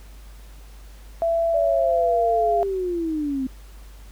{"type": "tone with pitch glide", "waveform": "sine", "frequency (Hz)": [668, 688], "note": ["E5", "F5"], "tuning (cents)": [23, -26], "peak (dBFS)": -18, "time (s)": [1.22, 2.63], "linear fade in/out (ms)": 0, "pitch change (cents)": 51, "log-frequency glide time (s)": [1.77, 2.33]}
{"type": "linear sweep", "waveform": "sine", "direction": "down", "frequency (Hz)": [587.3, 255.8], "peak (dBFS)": -22, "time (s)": [1.54, 3.47], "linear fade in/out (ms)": 5}
{"effects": ["added 50 Hz sine -40 dBFS peak until 4.11 s", "pink hiss -52 dBFS RMS until 4.11 s"]}